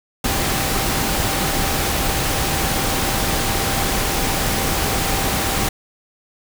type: tone in noise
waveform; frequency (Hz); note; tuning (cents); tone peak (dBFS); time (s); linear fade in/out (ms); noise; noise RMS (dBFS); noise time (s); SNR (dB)
sine; 784; G5; 0; -29; 0.24-5.69; 5; pink; -20; 0.24-5.69; -12
effects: none